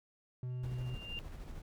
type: tone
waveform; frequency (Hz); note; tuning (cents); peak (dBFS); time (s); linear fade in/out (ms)
triangle; 125.4; B2; +27; -35; 0.43-0.95; 2
type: tone with exponential growth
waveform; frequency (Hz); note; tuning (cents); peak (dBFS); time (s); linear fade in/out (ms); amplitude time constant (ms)
sine; 2794; F7; 0; -38; 0.5-1.19; 0; 150
type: noise with tremolo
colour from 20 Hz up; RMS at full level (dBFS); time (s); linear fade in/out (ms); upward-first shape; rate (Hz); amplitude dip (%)
brown; -45; 0.63-1.62; 5; square; 13; 30
effects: none